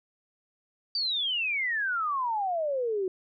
sine exponential sweep, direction down, 4699 to 362.7 Hz, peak -26 dBFS, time 0.95-3.08 s, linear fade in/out 2 ms, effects none

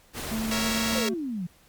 pink noise, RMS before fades -34 dBFS, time 0.13-1.04 s, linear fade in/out 50 ms
triangle tone with pitch glide, 221.2 to 224.8 Hz, A3 to A3, +9 to +37 cents, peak -25 dBFS, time 0.31-1.14 s, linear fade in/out 5 ms, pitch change +28 cents, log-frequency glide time 0.56-0.81 s
5% pulse chord, A# diminished, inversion none, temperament equal, 466.2 / 554.4 / 659.3 Hz, A#4 / C#5 / E5, 0 / 0 / 0 cents, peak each -20 dBFS, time 0.51-1.09 s, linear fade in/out 5 ms
sine exponential sweep, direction down, 553 to 164.81 Hz, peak -28 dBFS, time 0.95-1.47 s, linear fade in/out 10 ms
effects pink hiss -58 dBFS RMS until 1.68 s + MP3 96 kbps

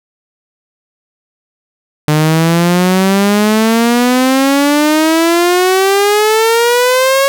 sawtooth exponential sweep, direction up, 150 to 554.4 Hz, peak -4 dBFS, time 2.08-7.28 s, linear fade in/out 0 ms, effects none

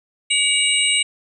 sine tone cluster, 2272 / 2865 / 3823 / 8190 Hz, C#7 / F7 / A#7 / C9, +42 / +44 / +43 / -38 cents, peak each -20 / -19 / -24 / -21 dBFS, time 0.3-1.03 s, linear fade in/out 10 ms, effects none

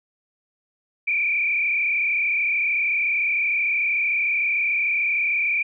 sine tone with frequency modulation, 2363 Hz, D7, 10 cents sharp, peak -19 dBFS, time 1.07-5.63 s, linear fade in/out 10 ms, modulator 33.4 Hz, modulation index 2.5, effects none

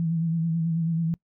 sine tone with vibrato, 164.81 Hz, E3, in tune, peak -22 dBFS, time 0-1.14 s, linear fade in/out 0 ms, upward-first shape sine, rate 9.2 Hz, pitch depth 42 cents each way, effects noise-tail reverb RT60 0.1 s tail -24 dB re dry

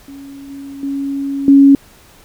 sine tone with level steps, 277.2 Hz, C#4, in tune, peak -30 / -27 / -17 / -3 dBFS, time 0.08-1.75 s, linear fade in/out 2 ms, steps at 0.5 / 0.83 / 1.48 s, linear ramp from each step 2 ms, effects pink hiss -45 dBFS RMS until 2.24 s

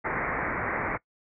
white low-pass noise, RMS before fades -30 dBFS, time 0.04-0.98 s, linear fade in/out 20 ms, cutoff 2200 Hz, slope 96 dB/octave, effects noise-tail reverb RT60 0.1 s tail -22 dB re dry

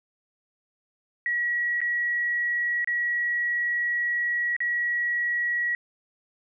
sine tone with dropouts, 1919 Hz, A#6, 50 cents sharp, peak -23 dBFS, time 1.26-5.75 s, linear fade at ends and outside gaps 1 ms, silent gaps 1.805-1.815 / 2.845-2.874 / 4.565-4.604 s, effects none

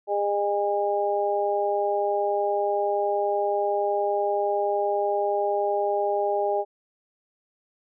harmonic tone, 203.4 Hz, G#3, 36 cents flat, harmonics 2 / 3 / 4, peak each -26 / -26 / -26 dBFS, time 0.07-6.65 s, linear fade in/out 50 ms, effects none

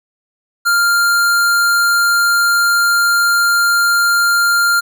square tone, 1396.9 Hz, F6, in tune, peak -11 dBFS, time 0.65-4.81 s, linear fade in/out 20 ms, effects none

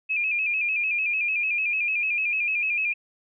sine tone with vibrato, 2489 Hz, D#7, in tune, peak -22 dBFS, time 0.09-2.94 s, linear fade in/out 20 ms, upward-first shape square, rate 6.7 Hz, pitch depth 59 cents each way, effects none

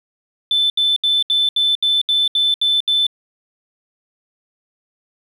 sine tone bursts, 3523 Hz, A7, 1 cent sharp, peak -12 dBFS, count 10, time 0.51-3.067 s, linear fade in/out 2 ms, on 190 ms, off 73 ms, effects tanh soft clip ceiling -8 dBFS + 8-bit

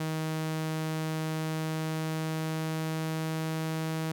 sawtooth tone with pitch glide, 158 to 159.65 Hz, D#3 to D#3, +27 to +45 cents, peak -26 dBFS, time 0-4.12 s, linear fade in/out 5 ms, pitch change +18 cents, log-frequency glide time 1.34-3.9 s, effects none

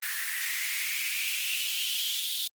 white noise with high-pass filter sweep, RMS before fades -31 dBFS, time 0.02-2.48 s, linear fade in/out 10 ms, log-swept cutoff 1700 to 3600 Hz, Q 5.8, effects Opus 24 kbps

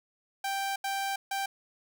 sawtooth tone bursts at uneven times, 785 Hz, G5, 2 cents sharp, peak -26 dBFS, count 3, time 0.44-0.76 / 0.84-1.16 / 1.31-1.46 s, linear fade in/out 5 ms, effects none

